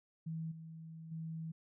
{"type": "tone with level steps", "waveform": "sine", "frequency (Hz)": 161.7, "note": "E3", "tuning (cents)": -33, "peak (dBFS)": [-38, -47, -40], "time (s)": [0.26, 1.52], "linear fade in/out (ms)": 10, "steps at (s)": [0.51, 1.11], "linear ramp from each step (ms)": 10, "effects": []}